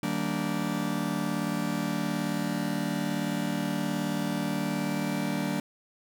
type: chord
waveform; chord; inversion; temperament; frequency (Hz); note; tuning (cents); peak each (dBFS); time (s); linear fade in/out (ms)
45% pulse; Eb major seventh; none; just; 155.56 / 194.45 / 233.3 / 291.7; Eb3 / G3 / Bb3 / D4; 0 / -14 / +2 / -12; -35 / -32 / -34 / -33; 0.03-5.6; 2
effects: none